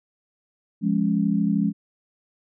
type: chord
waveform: sine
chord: Db major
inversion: first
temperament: equal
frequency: 174.61 / 207.7 / 277.2 Hz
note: F3 / Ab3 / Db4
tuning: 0 / 0 / 0 cents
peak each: -24 / -21 / -26 dBFS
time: 0.81-1.73 s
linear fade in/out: 50 ms
effects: none